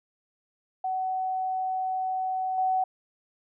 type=tone with level steps; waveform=sine; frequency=751 Hz; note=F#5; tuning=26 cents sharp; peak=-26 / -22 dBFS; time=0.84-2.84 s; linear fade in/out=5 ms; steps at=2.58 s; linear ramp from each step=2 ms; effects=none